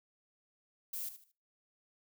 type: noise with echo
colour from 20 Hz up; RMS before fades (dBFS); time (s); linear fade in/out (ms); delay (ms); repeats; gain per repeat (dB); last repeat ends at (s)
violet; -40; 0.93-1.09; 5; 76; 3; -11; 1.318
effects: noise-tail reverb RT60 0.4 s tail -25 dB re dry